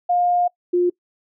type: tone pair in turn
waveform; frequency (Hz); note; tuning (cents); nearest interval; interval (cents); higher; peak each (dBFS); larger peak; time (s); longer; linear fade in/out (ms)
sine; 709 / 354.5; F5 / F4; +26 / +26; octave; 1200; first; -15 / -14; second; 0.09-0.48 / 0.73-0.9; first; 10
effects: noise-tail reverb RT60 0.1 s tail -23 dB re dry